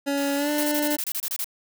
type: tone with pitch glide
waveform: 25% pulse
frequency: 281 to 296.5 Hz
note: C#4 to D4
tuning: +24 to +17 cents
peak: -19 dBFS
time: 0.06-0.97 s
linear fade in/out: 20 ms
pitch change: +93 cents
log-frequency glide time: 0.36-0.5 s
type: high-pass noise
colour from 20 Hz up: white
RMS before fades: -37 dBFS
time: 0.17-0.68 s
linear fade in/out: 10 ms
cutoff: 630 Hz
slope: 12 dB/octave
type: noise bursts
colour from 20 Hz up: blue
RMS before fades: -28 dBFS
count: 11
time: 0.58-1.444 s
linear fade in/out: 2 ms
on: 54 ms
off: 27 ms
effects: none